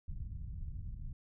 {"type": "low-pass noise", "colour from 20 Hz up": "pink", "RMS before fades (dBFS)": -42, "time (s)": [0.08, 1.13], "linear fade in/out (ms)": 5, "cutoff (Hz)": 130, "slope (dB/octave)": 24, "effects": []}